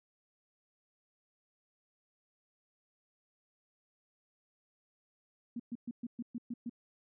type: tone bursts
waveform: sine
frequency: 237.6 Hz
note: A#3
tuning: 33 cents sharp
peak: -36 dBFS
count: 8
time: 5.56-6.696 s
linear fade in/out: 5 ms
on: 37 ms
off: 120 ms
effects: none